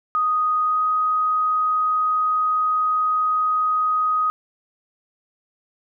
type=tone with pitch glide; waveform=sine; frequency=1244.5 to 1252.4 Hz; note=D#6 to D#6; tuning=0 to +11 cents; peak=-17 dBFS; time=0.15-4.3 s; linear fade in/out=0 ms; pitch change=+11 cents; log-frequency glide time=0.64-0.81 s; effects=none